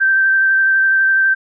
sine tone with vibrato, 1563 Hz, G6, 6 cents flat, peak -10 dBFS, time 0-1.35 s, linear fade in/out 20 ms, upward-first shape triangle, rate 12 Hz, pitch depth 17 cents each way, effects none

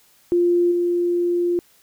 sine tone with level steps, 349.2 Hz, F4, in tune, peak -14 / -17 dBFS, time 0.32-1.59 s, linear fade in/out 0 ms, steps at 0.71 s, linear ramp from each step 10 ms, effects white hiss -56 dBFS RMS until 1.82 s

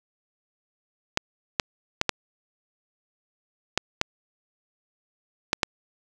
clicks, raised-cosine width 0.2 ms, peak -3 dBFS, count 8, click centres 1.174 / 1.598 / 2.014 / 2.093 / 3.776 / 4.014 / 5.531 / 5.632 s, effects none

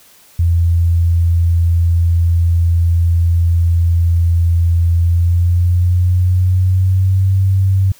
sine tone with pitch glide, 84.8 to 95.74 Hz, E2 to G2, +50 to -40 cents, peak -9 dBFS, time 0.39-7.92 s, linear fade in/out 5 ms, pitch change +210 cents, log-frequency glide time 4.96-7.33 s, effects white hiss -46 dBFS RMS until 7.99 s

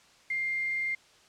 sine tone with quantisation, 2107 Hz, C7, 12 cents sharp, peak -28 dBFS, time 0.3-0.95 s, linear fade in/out 5 ms, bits 8, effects white hiss -59 dBFS RMS until 1.28 s + low-pass 6000 Hz 12 dB/octave

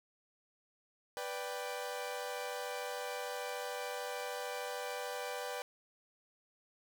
sawtooth chord, G major, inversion first, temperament equal, 493.9 / 587.3 / 784 Hz, B4 / D5 / G5, 0 / 0 / 0 cents, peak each -38 / -40 / -40 dBFS, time 1.17-5.62 s, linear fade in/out 0 ms, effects none

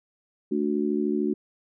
sine chord, D major, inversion second, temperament just, 220.2 / 293.7 / 367.1 Hz, A3 / D4 / F#4, +2 / 0 / -14 cents, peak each -27 dBFS, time 0.51-1.34 s, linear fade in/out 10 ms, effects none

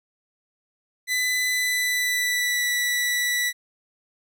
sawtooth tone with pitch glide, 2002 to 1959.7 Hz, B6 to B6, +23 to -14 cents, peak -18 dBFS, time 1.07-3.53 s, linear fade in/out 50 ms, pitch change -37 cents, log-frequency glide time 1.5-2.7 s, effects none

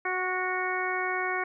harmonic tone with a mistuned harmonic, 369.1 Hz, F#4, 4 cents flat, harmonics 1 / 2 / 3 / 4 / 5 / 6, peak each -34 / -34 / -34 / -34 / -34 / -34 dBFS, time 0.05-1.44 s, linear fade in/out 5 ms, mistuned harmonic 4, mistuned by -16 cents, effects none

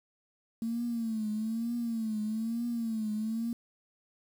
triangle tone with vibrato, 225 Hz, A3, 39 cents sharp, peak -26 dBFS, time 0.62-3.53 s, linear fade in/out 2 ms, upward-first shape triangle, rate 1.1 Hz, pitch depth 110 cents each way, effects tanh soft clip ceiling -28 dBFS + 9-bit

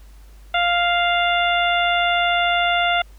harmonic tone, 698.5 Hz, F5, in tune, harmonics 1 / 2 / 3 / 4 / 5, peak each -19 / -22 / -24 / -25 / -26 dBFS, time 0.54-3.02 s, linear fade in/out 5 ms, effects added 50 Hz sine -41 dBFS peak until 3.18 s + pink hiss -55 dBFS RMS until 3.18 s

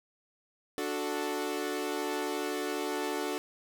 sawtooth chord, D major, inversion none, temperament equal with one note detuned, 293.7 / 368.1 / 440 Hz, D4 / F#4 / A4, 0 / -9 / 0 cents, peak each -32 dBFS, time 0.78-3.38 s, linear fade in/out 0 ms, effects none

